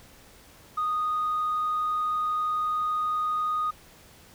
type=tone; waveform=sine; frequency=1239 Hz; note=D#6; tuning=8 cents flat; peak=-23 dBFS; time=0.77-3.71 s; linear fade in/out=10 ms; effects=tanh soft clip ceiling -21 dBFS + pink hiss -53 dBFS RMS until 4.34 s